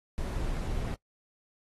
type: noise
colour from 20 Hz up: brown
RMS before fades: -32 dBFS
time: 0.18-0.94 s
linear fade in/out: 0 ms
effects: noise-tail reverb RT60 0.1 s tail -20 dB re dry + AAC 32 kbps